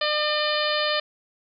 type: harmonic tone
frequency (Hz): 602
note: D5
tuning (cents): +43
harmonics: 1 / 2 / 3 / 4 / 5 / 6 / 7 / 8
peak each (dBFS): -26 / -29 / -29 / -33 / -30 / -31 / -31 / -33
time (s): 0.01-1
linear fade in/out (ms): 5
effects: none